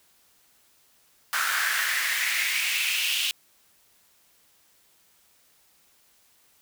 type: noise with high-pass filter sweep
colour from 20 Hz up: pink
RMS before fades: -26 dBFS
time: 1.33-3.31 s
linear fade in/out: 0 ms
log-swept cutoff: 1400 to 3000 Hz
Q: 4.2
effects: white hiss -62 dBFS RMS until 6.61 s